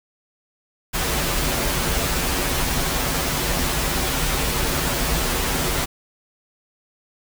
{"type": "noise with comb filter", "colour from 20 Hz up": "pink", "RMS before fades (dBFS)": -22, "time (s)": [0.93, 5.86], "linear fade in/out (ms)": 20, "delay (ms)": 9.7, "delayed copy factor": -0.75, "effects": []}